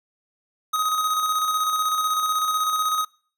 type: tone with tremolo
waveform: square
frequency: 1257 Hz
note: D#6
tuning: 17 cents sharp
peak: -20 dBFS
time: 0.73-3.05 s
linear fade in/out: 10 ms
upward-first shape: square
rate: 16 Hz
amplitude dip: 35%
effects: noise-tail reverb RT60 0.5 s tail -25 dB re dry